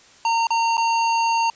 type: tone with dropouts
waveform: square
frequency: 918 Hz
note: A#5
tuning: 27 cents flat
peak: -18 dBFS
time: 0.25-1.5 s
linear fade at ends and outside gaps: 2 ms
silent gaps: 0.47-0.505 / 0.77-0.778 s
effects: white hiss -50 dBFS RMS until 1.55 s + resampled to 16000 Hz